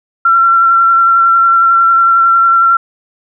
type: tone with vibrato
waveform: sine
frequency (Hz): 1359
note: F6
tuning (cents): -48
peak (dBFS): -5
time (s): 0.25-2.77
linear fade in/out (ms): 5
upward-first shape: sine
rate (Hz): 11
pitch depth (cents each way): 17
effects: none